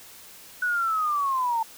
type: linear sweep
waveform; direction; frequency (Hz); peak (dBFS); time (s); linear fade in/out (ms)
sine; down; 1489 to 887; -22; 0.62-1.63; 5
effects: white hiss -47 dBFS RMS until 1.77 s